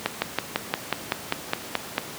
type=slowing click train; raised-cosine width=0.3 ms; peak=-5 dBFS; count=11; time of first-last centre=0.06-1.981 s; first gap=160 ms; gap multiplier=1.04; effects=pink hiss -37 dBFS RMS until 2.18 s + high-pass 150 Hz 12 dB/octave